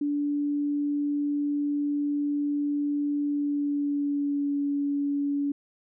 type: tone with pitch glide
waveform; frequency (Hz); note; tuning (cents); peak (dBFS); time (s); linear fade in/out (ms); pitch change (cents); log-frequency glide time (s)
sine; 290 to 284.7; D4 to C#4; -22 to +46; -24; 0.01-5.52; 5; -32; 3.24-4.56
effects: none